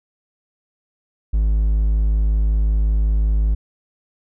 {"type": "tone", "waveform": "triangle", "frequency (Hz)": 52.7, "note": "G#1", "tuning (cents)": 26, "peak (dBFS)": -12, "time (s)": [1.33, 3.55], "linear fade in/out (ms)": 10, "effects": []}